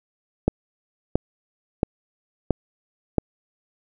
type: click train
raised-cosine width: 2 ms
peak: -4 dBFS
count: 5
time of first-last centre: 0.48-3.183 s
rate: 1.48 Hz
effects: none